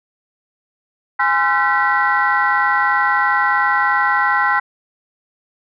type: tone cluster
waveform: sine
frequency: 826 / 1033 / 1360 / 1523 / 1945 Hz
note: G#5 / C6 / F6 / F#6 / B6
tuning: -10 / -22 / -46 / +50 / -27 cents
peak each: -19 dBFS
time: 1.19-4.6 s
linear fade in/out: 10 ms
effects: tanh soft clip ceiling -4 dBFS